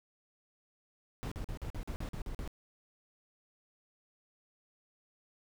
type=noise bursts; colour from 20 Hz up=brown; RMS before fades=-39 dBFS; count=10; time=1.23-2.476 s; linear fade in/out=0 ms; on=85 ms; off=44 ms; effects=none